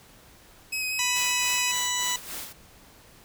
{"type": "tone with vibrato", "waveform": "sawtooth", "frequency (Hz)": 2534, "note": "D#7", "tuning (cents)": 31, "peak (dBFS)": -24, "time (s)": [0.72, 1.72], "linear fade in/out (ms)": 10, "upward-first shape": "square", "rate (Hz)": 5.2, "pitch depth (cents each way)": 11}
{"type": "harmonic tone", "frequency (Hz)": 987.8, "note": "B5", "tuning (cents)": 0, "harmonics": [1, 2, 3, 4, 6, 7, 8], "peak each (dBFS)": [-33, -33, -33, -33, -33, -33, -33], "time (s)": [0.99, 2.16], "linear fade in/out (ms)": 2}
{"type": "noise with tremolo", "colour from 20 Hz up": "white", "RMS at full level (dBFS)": -35, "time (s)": [1.15, 2.53], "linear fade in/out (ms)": 10, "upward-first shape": "sine", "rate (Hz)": 3.5, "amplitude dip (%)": 65}
{"effects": ["pink hiss -53 dBFS RMS until 3.24 s"]}